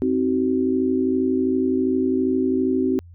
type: chord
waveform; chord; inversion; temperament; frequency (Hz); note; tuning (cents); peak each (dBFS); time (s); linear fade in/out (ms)
sine; C diminished; none; just; 261.6 / 314 / 376.7; C4 / Eb4 / Gb4; 0 / +16 / +31; -20 / -26 / -22; 0.02-2.99; 0
effects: added 86 Hz sine -41 dBFS peak until 3.14 s